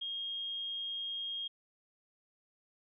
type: tone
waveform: sine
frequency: 3245 Hz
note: G#7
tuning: 41 cents flat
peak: -36 dBFS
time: 0.01-1.48 s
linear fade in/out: 10 ms
effects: none